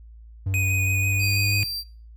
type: tone with pitch glide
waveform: triangle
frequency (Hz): 95.8 to 101.2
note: G2 to G#2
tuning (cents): -39 to -44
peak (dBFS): -20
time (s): 0.46-1.64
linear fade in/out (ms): 5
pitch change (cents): +95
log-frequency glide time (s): 0.83-1.48
type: tone with vibrato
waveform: square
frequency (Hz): 2489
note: D#7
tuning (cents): 0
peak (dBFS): -24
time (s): 0.54-1.63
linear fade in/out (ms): 0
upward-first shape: square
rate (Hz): 6.1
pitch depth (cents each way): 11
type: tone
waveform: 45% pulse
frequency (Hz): 4699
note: D8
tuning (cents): 0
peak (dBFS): -27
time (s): 1.19-1.84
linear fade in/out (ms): 50
effects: noise-tail reverb RT60 0.4 s tail -21 dB re dry + added 56 Hz sine -42 dBFS peak until 2.16 s